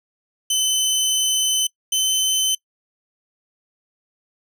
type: tone pair in turn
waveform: 20% pulse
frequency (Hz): 3042 / 3059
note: F#7 / G7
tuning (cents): +47 / -43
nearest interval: unison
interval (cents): 10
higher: second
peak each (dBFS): -12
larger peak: neither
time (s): 0.5-1.67 / 1.92-2.55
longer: first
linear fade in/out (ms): 5
effects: noise-tail reverb RT60 0.1 s tail -24 dB re dry